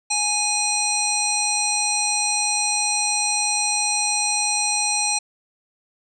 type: harmonic tone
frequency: 829 Hz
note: G#5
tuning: 3 cents flat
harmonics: 1 / 3 / 5 / 7 / 9 / 10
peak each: -27 / -27 / -26 / -25 / -30 / -25 dBFS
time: 0.1-5.19 s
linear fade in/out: 10 ms
effects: none